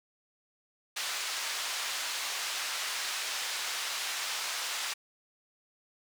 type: band-pass noise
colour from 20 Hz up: white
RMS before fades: -35 dBFS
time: 0.96-4.94 s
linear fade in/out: 10 ms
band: 870 to 5700 Hz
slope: 12 dB/octave
effects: none